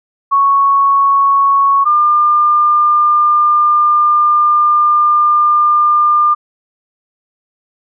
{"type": "tone pair in turn", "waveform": "sine", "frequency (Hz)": [1108.7, 1200], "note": ["C#6", "D6"], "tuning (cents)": [0, 37], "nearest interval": "minor second", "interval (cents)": 137, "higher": "second", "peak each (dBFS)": -7, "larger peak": "neither", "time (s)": [[0.31, 1.85], [1.85, 6.35]], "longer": "second", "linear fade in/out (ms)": 20, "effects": []}